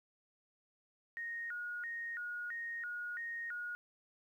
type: tone with vibrato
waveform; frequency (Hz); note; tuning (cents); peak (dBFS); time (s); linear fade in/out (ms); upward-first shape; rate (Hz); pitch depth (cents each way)
sine; 1639; G#6; -23; -39; 1.17-3.75; 0; square; 1.5; 220
effects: 12-bit